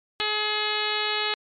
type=harmonic tone; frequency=423.5 Hz; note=G#4; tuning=34 cents sharp; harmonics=1 / 2 / 3 / 4 / 5 / 6 / 7 / 8 / 9 / 10; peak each=-33 / -33 / -33 / -33 / -33 / -33 / -33 / -33 / -33 / -33 dBFS; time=0.2-1.34 s; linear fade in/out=0 ms; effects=MP3 48 kbps